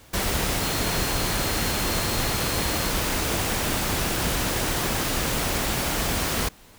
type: tone in noise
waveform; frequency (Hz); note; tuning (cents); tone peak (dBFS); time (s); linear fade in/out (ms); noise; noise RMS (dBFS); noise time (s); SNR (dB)
sine; 4236; C8; +21; -36; 0.61-2.91; 10; pink; -25; 0.13-6.49; -14
effects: pink hiss -51 dBFS RMS until 6.78 s